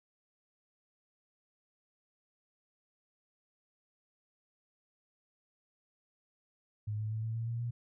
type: tone with pitch steps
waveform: sine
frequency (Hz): 105.8 / 107.9 / 110.04 / 112.22 / 114.45 / 116.72 / 119.03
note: G#2 / A2 / A2 / A2 / A#2 / A#2 / A#2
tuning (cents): +33 / -33 / +1 / +35 / -31 / +3 / +37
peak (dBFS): -33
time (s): 6.87-7.71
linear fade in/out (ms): 10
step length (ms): 120
effects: none